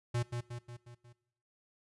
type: tone with echo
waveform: square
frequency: 120 Hz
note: B2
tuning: 49 cents flat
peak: -31 dBFS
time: 0.14-0.23 s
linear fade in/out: 10 ms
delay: 180 ms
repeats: 5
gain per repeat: -5 dB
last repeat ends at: 1.13 s
effects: noise-tail reverb RT60 0.7 s tail -19 dB re dry + resampled to 24000 Hz